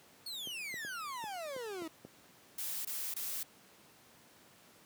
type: exponential sweep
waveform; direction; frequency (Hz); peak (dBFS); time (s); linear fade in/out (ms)
40% pulse; down; 4435 to 310; -39; 0.26-1.88; 5
type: clicks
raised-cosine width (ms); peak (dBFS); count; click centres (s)
2; -34; 7; 0.473 / 0.741 / 0.849 / 1.24 / 1.564 / 1.821 / 2.05
type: noise bursts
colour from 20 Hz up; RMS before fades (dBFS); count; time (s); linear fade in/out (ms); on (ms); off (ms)
blue; -39; 3; 2.58-3.432; 5; 270; 21
effects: pink hiss -61 dBFS RMS until 4.85 s + high-pass 150 Hz 12 dB/octave